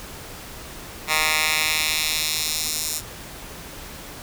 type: tone with high-pass filter sweep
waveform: 10% pulse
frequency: 155.56 Hz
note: D#3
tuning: in tune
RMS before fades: -23 dBFS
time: 1.07-3.02 s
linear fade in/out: 50 ms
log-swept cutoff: 1500 to 6700 Hz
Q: 1.1
effects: pink hiss -38 dBFS RMS until 4.22 s